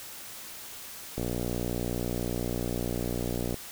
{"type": "click train", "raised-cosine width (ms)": 2, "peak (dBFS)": -18, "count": 143, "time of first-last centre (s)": [1.18, 3.543], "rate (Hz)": 60.1, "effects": ["white hiss -43 dBFS RMS until 3.71 s"]}